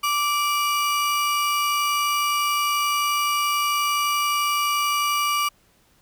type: tone pair together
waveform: 35% pulse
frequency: 1169.9 / 2899 Hz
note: D6 / F#7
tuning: -7 / -36 cents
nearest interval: octave + major third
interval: 1571 cents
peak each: -19 / -26 dBFS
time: 0.03-5.49 s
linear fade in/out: 10 ms
effects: pink hiss -60 dBFS RMS until 6.01 s